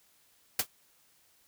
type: noise with exponential decay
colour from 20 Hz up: white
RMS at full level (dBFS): -21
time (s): 0.59-0.67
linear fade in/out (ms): 5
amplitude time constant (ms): 16
effects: white hiss -66 dBFS RMS until 1.47 s